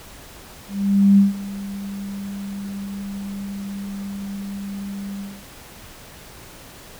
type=tone with ADSR envelope; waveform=sine; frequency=198.6 Hz; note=G3; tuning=23 cents sharp; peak=-8 dBFS; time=0.68-5.43 s; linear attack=500 ms; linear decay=150 ms; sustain=-19 dB; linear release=230 ms; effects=pink hiss -42 dBFS RMS until 6.99 s